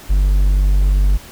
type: tone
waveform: triangle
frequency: 48.52 Hz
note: G1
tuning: 17 cents flat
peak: -8 dBFS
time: 0.09-1.18 s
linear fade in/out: 20 ms
effects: pink hiss -38 dBFS RMS until 1.31 s